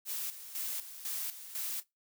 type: noise with tremolo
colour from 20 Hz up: blue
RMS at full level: -37 dBFS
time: 0.05-1.84 s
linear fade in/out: 50 ms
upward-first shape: square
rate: 2 Hz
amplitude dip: 70%
effects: noise-tail reverb RT60 0.2 s tail -23 dB re dry